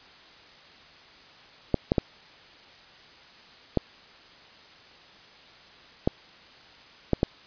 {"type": "clicks", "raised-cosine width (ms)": 2, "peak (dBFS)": -7, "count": 7, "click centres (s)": [1.743, 1.919, 1.982, 3.773, 6.075, 7.133, 7.231], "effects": ["white hiss -51 dBFS RMS until 7.46 s", "resampled to 11025 Hz"]}